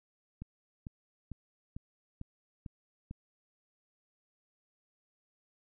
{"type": "click train", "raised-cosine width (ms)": 5, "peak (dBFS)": -29, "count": 7, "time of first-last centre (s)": [0.42, 3.111], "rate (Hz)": 2.23, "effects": []}